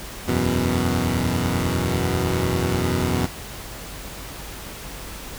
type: chord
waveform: 15% pulse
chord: E suspended second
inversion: none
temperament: equal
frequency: 82.41 / 92.5 / 123.47 Hz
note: E2 / F#2 / B2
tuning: 0 / 0 / 0 cents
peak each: -18 dBFS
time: 0.27-3.27 s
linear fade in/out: 20 ms
effects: added 50 Hz sine -40 dBFS peak until 5.38 s + pink hiss -36 dBFS RMS until 5.38 s